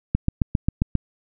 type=click train; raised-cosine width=5 ms; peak=-6 dBFS; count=7; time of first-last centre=0.15-0.953 s; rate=7.47 Hz; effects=none